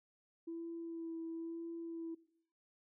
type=tone with vibrato; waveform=sine; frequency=331.4 Hz; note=E4; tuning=9 cents sharp; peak=-40 dBFS; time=0.47-2.15 s; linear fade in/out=10 ms; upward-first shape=sine; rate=1 Hz; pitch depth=17 cents each way; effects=noise-tail reverb RT60 0.6 s tail -18 dB re dry + tanh soft clip ceiling -36 dBFS